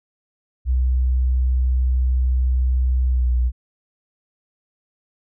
sine tone with pitch glide, 63.3 to 61.25 Hz, B1 to B1, +43 to -14 cents, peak -15 dBFS, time 0.65-3.52 s, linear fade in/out 50 ms, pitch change -57 cents, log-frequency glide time 3.1-3.3 s, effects none

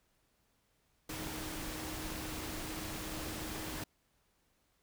sine tone in noise, 312.7 Hz, D#4, 9 cents sharp, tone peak -46 dBFS, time 1.09-3.84 s, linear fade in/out 5 ms, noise pink, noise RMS -42 dBFS, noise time 1.09-3.84 s, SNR -7 dB, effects pink hiss -75 dBFS RMS until 4.82 s

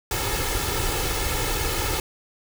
pink noise with comb filter, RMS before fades -25 dBFS, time 0.11-2 s, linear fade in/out 2 ms, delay 2.3 ms, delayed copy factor +0.7, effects none

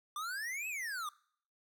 square exponential two-way sweep, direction up then down, 1166 to 2637 to 1166 Hz, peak -38 dBFS, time 0.16-1.09 s, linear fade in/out 2 ms, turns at 0.68 s, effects noise-tail reverb RT60 0.6 s tail -23 dB re dry

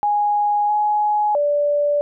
sine tone with pitch steps, 828 / 839 / 583 Hz, G#5 / G#5 / D5, -5 / +17 / -13 cents, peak -15 dBFS, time 0.03-2.01 s, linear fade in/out 0 ms, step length 660 ms, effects none

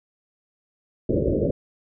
white low-pass noise, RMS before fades -22 dBFS, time 1.09-1.51 s, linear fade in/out 5 ms, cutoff 580 Hz, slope 96 dB/octave, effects none

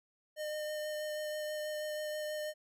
square tone with vibrato, 608 Hz, D#5, 40 cents flat, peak -37 dBFS, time 0.36-2.54 s, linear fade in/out 50 ms, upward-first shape sine, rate 6.2 Hz, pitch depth 11 cents each way, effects none

